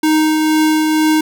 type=tone with tremolo; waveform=square; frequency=311.1 Hz; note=D#4; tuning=in tune; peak=-10 dBFS; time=0.03-1.21 s; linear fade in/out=5 ms; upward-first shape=triangle; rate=2.1 Hz; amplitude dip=30%; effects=none